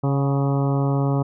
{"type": "harmonic tone with a mistuned harmonic", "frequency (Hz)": 138.59, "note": "C#3", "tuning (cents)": 0, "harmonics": [1, 2, 3, 4, 5, 6, 7, 8, 9], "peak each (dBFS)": [-19, -25, -29, -31, -33, -35, -36, -37, -38], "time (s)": [0.03, 1.23], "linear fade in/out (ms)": 10, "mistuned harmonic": 5, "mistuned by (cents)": 38, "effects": []}